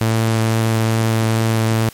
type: tone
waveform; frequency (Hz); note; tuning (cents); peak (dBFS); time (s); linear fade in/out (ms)
sawtooth; 112.2; A2; +34; -10; 0.01-1.89; 0
effects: white hiss -42 dBFS RMS until 1.93 s + MP3 64 kbps